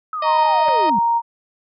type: linear sweep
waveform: sine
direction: down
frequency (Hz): 1297 to 174.61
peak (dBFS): -22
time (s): 0.13-0.99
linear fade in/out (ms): 2
type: harmonic tone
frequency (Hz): 622.3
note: D#5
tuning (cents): 0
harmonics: 1 / 2 / 3 / 4 / 5 / 6 / 7 / 8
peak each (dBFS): -22 / -28 / -32 / -34 / -36 / -38 / -39 / -40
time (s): 0.22-0.9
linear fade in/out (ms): 5
type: tone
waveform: sine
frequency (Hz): 932.3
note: A#5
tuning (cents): 0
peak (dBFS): -14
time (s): 0.23-1.22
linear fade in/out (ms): 50
type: clicks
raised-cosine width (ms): 0.5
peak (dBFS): -17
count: 2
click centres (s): 0.682 / 0.688
effects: none